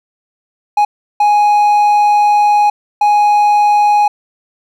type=tone bursts at uneven times; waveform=triangle; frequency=831 Hz; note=G#5; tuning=1 cent sharp; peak=-5 dBFS; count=3; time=0.77-0.85 / 1.2-2.7 / 3.01-4.08 s; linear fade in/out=5 ms; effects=none